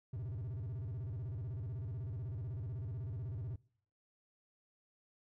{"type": "tone with vibrato", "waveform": "triangle", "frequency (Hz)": 110, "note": "A2", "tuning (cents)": 0, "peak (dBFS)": -37, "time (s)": [0.13, 3.56], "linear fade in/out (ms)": 5, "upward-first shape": "square", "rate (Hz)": 16, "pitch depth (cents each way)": 290, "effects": ["noise-tail reverb RT60 0.6 s tail -24 dB re dry"]}